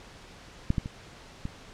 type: clicks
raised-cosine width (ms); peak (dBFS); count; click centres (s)
5; -11 / -14 / -22 / -20; 4; 0.704 / 0.782 / 0.859 / 1.454
effects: pink hiss -49 dBFS RMS until 1.73 s + low-pass 6000 Hz 12 dB/octave